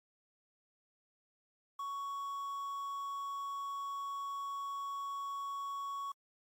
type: tone with quantisation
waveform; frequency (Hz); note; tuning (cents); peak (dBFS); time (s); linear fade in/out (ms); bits
triangle; 1115; C#6; +10; -36; 1.79-6.12; 5; 10
effects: AAC 64 kbps